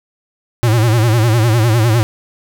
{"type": "tone with vibrato", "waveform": "square", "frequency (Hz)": 113.8, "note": "A#2", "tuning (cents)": -41, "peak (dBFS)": -10, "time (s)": [0.63, 2.03], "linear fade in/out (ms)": 0, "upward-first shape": "sine", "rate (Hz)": 9.9, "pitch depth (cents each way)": 120, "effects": []}